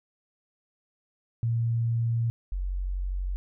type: tone pair in turn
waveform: sine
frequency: 116 / 46.16 Hz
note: A#2 / F#1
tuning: -8 / -3 cents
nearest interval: octave + major third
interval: 1595 cents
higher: first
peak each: -23 / -27 dBFS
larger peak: first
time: 1.43-2.3 / 2.52-3.36 s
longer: first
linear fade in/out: 0 ms
effects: none